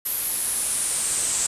brown noise with band-pass filter sweep, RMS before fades -25 dBFS, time 0.05-1.47 s, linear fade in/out 10 ms, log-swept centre 12000 to 7800 Hz, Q 6, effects resampled to 32000 Hz

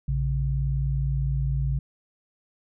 sine tone pair together, 57.77 / 137.4 Hz, A#1 / C#3, -15 / -15 cents, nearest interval octave + minor third, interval 1500 cents, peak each -25 dBFS, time 0.08-1.79 s, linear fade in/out 5 ms, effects none

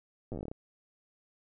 slowing click train, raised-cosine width 2 ms, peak -26 dBFS, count 12, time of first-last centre 0.32-0.515 s, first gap 8 ms, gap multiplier 1.15, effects none

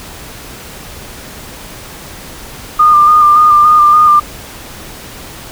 sine tone with vibrato, 1208 Hz, D6, 48 cents sharp, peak -3 dBFS, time 2.79-4.2 s, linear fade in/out 10 ms, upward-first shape square, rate 3.5 Hz, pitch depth 22 cents each way, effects pink hiss -30 dBFS RMS until 5.51 s

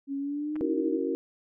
sine tone with pitch glide, 277.2 to 316.6 Hz, C#4 to D#4, 0 to +30 cents, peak -29 dBFS, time 0.07-1 s, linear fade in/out 50 ms, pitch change +230 cents, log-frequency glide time 0.18-0.69 s
clicks, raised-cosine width 0.5 ms, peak -32 / -30 dBFS, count 2, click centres 0.557 / 0.563 s
sine chord, F# dominant seventh, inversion second, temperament equal with one note detuned, 277.2 / 329.6 / 377.1 / 466.2 Hz, C#4 / E4 / F#4 / A#4, 0 / 0 / +33 / 0 cents, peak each -32 dBFS, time 0.61-1.15 s, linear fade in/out 0 ms
effects none

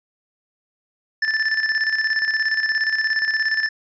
square tone with tremolo, 1760 Hz, A6, in tune, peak -17 dBFS, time 1.22-3.69 s, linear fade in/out 5 ms, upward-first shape square, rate 17 Hz, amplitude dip 55%, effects resampled to 16000 Hz

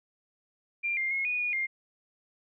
sine tone with pitch steps, 2384 / 2110 / 2164 / 2467 / 2448 / 2116 Hz, D7 / C7 / C#7 / D#7 / D#7 / C7, +25 / +14 / -42 / -15 / -29 / +19 cents, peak -27 dBFS, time 0.83-1.67 s, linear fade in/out 20 ms, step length 140 ms, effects none

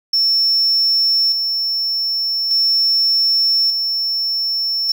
triangle tone with tremolo, 5400 Hz, E8, 41 cents sharp, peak -11 dBFS, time 0.13-4.92 s, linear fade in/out 5 ms, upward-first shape square, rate 0.42 Hz, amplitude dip 40%, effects 7-bit

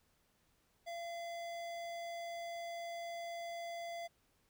square tone with notch filter, 682 Hz, F5, 41 cents flat, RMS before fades -44 dBFS, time 0.86-4.08 s, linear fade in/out 20 ms, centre 12000 Hz, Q 0.75, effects pink hiss -75 dBFS RMS until 4.49 s

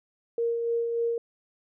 sine tone with tremolo, 466.2 Hz, A#4, in tune, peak -23 dBFS, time 0.38-1.18 s, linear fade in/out 2 ms, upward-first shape sine, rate 3.4 Hz, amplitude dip 35%, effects none

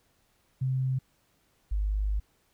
sine tone pair in turn, 130.81 / 51.03 Hz, C3 / G#1, 0 / -30 cents, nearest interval octave + major third, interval 1630 cents, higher first, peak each -25 dBFS, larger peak neither, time 0.61-0.99 / 1.71-2.2 s, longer second, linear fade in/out 10 ms, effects pink hiss -69 dBFS RMS until 2.53 s

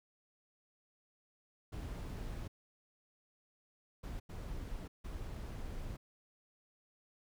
brown noise bursts at uneven times, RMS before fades -43 dBFS, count 4, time 1.72-2.48 / 4.03-4.2 / 4.29-4.88 / 5.04-5.97 s, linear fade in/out 10 ms, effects none

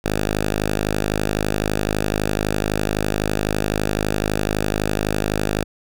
5% pulse tone, 51.91 Hz, G#1, in tune, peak -8 dBFS, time 0.04-5.64 s, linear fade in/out 10 ms, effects none

